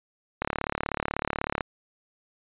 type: click train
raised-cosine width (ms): 0.5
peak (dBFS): -11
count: 44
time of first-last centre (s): 0.42-1.608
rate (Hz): 36.2
effects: resampled to 8000 Hz